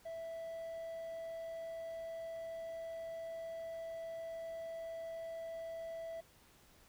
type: tone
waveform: triangle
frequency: 659.3 Hz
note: E5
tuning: in tune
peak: -40 dBFS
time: 0.05-6.21 s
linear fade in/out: 10 ms
effects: pink hiss -65 dBFS RMS until 6.88 s